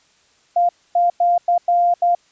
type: tone bursts at uneven times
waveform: sine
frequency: 698.5 Hz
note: F5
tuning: in tune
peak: -12 dBFS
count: 6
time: 0.56-0.69 / 0.95-1.1 / 1.2-1.38 / 1.48-1.58 / 1.68-1.94 / 2.02-2.15 s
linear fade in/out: 5 ms
effects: white hiss -57 dBFS RMS until 2.31 s + resampled to 16000 Hz